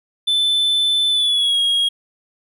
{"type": "tone with pitch glide", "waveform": "triangle", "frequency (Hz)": [3520, 3284], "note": ["A7", "G#7"], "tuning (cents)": [0, -20], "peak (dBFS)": -13, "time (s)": [0.27, 1.89], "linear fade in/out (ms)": 10, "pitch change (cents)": -120, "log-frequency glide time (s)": [1.1, 1.59], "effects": []}